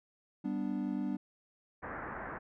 triangle chord, G major, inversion none, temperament equal, 196 / 246.9 / 293.7 Hz, G3 / B3 / D4, 0 / 0 / 0 cents, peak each -35 dBFS, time 0.44-1.17 s, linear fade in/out 10 ms
white low-pass noise, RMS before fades -42 dBFS, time 1.82-2.39 s, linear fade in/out 20 ms, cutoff 1800 Hz, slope 48 dB/octave
effects none

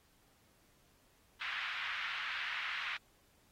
pink band-pass noise, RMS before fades -40 dBFS, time 1.41-2.97 s, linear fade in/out 2 ms, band 1400 to 3000 Hz, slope 24 dB/octave, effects pink hiss -70 dBFS RMS until 3.51 s + AAC 48 kbps

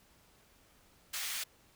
pink high-pass noise, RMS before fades -38 dBFS, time 1.13-1.44 s, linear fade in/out 10 ms, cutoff 2000 Hz, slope 12 dB/octave, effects pink hiss -65 dBFS RMS until 1.75 s

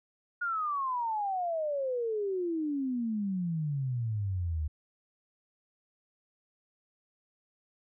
sine exponential sweep, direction down, 1446 to 74.1 Hz, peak -29 dBFS, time 0.41-4.68 s, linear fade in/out 10 ms, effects none

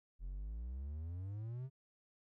triangle exponential sweep, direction up, 42 to 135.7 Hz, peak -39 dBFS, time 0.19-1.7 s, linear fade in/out 50 ms, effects none

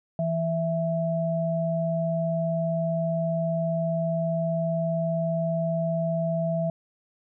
sine tone pair together, 164.81 / 660.1 Hz, E3 / E5, 0 / +2 cents, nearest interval 2 octaves, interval 2402 cents, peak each -26 dBFS, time 0.19-6.7 s, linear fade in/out 2 ms, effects none

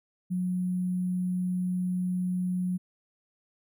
sine tone with sample-and-hold, 181.5 Hz, F#3, 33 cents flat, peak -26 dBFS, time 0.3-2.78 s, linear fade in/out 20 ms, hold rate 11025 Hz, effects none

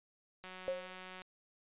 click train, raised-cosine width 0.3 ms, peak -33 dBFS, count 145, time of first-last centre 0.44-1.218 s, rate 185 Hz
sine tone with exponential decay, 540 Hz, C#5, 45 cents flat, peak -30 dBFS, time 0.68-0.99 s, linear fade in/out 0 ms, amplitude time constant 67 ms
effects resampled to 8000 Hz

